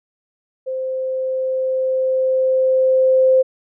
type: tone with level ramp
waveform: sine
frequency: 521 Hz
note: C5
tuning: 7 cents flat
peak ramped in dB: -21 to -9 dBFS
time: 0.66-3.43 s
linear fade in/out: 20 ms
effects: none